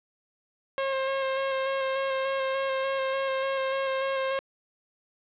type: tone with vibrato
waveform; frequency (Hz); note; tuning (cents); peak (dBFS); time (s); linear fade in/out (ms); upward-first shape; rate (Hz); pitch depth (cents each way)
sawtooth; 536; C5; +42; -22; 0.78-4.39; 0; square; 3.4; 15
effects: resampled to 8000 Hz + 8-bit